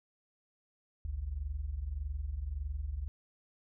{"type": "tone pair together", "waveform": "sine", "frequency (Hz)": [51.72, 73.42], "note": ["G#1", "D2"], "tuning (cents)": [-6, 0], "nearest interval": "tritone", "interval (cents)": 606, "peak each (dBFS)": [-39, -36], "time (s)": [1.05, 3.08], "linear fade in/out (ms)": 0, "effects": []}